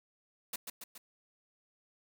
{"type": "noise with echo", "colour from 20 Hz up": "white", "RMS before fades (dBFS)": -38, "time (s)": [0.53, 0.56], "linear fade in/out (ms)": 5, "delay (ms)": 140, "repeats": 3, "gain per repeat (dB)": -4, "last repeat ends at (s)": 0.98, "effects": []}